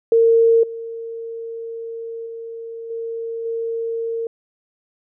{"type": "tone with level steps", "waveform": "sine", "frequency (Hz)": 457.8, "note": "A#4", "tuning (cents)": -31, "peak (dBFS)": [-10, -27, -29, -24, -21], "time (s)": [0.12, 4.27], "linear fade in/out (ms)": 2, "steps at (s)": [0.63, 2.26, 2.9, 3.45], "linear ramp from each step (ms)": 5, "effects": []}